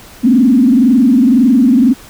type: tone with frequency modulation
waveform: sine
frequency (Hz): 250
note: B3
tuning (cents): +21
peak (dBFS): -5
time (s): 0.23-1.94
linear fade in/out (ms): 20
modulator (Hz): 21.9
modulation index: 1.3
effects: pink hiss -37 dBFS RMS until 2.09 s